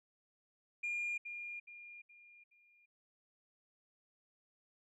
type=tone with echo; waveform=sine; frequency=2413 Hz; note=D7; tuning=46 cents sharp; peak=-34 dBFS; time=0.83-1.18 s; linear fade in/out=10 ms; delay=420 ms; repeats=4; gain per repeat=-8 dB; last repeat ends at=2.86 s; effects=tanh soft clip ceiling -33 dBFS